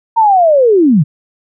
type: linear sweep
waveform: sine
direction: down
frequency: 932.3 to 130 Hz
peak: -5 dBFS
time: 0.16-1.04 s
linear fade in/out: 20 ms
effects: none